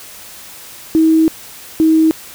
sine tone pair in turn, 320 / 318.5 Hz, D#4 / D#4, +49 / +41 cents, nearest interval unison, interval 8 cents, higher first, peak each -7 dBFS, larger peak neither, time 0.95-1.28 / 1.8-2.11 s, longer first, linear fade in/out 0 ms, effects white hiss -35 dBFS RMS until 2.34 s

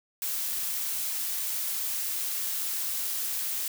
blue noise, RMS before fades -31 dBFS, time 0.22-3.68 s, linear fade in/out 2 ms, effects none

